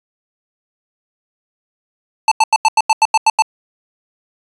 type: tone bursts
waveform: square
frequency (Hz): 880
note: A5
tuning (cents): 0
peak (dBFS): -8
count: 10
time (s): 2.28-3.422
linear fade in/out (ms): 2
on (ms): 35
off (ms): 88
effects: resampled to 22050 Hz